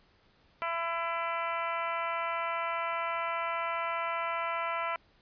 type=harmonic tone; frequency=335 Hz; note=E4; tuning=28 cents sharp; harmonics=2 / 3 / 4 / 5 / 6 / 7 / 8 / 9; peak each=-37 / -35 / -35 / -47 / -41 / -40 / -47 / -50 dBFS; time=0.62-4.96 s; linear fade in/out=0 ms; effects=pink hiss -65 dBFS RMS until 5.21 s + resampled to 11025 Hz